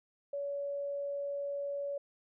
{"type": "tone", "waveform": "sine", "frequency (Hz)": 566, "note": "C#5", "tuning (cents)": 36, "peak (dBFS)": -34, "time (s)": [0.33, 1.98], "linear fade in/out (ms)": 5, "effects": []}